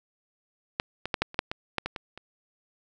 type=clicks; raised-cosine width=0.3 ms; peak=-9 / -15 / -9 / -7 / -26 / -6 / -15 / -10 / -14 / -18 / -26 dBFS; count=11; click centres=0.799 / 1.056 / 1.142 / 1.22 / 1.344 / 1.391 / 1.515 / 1.783 / 1.86 / 1.962 / 2.176 s; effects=none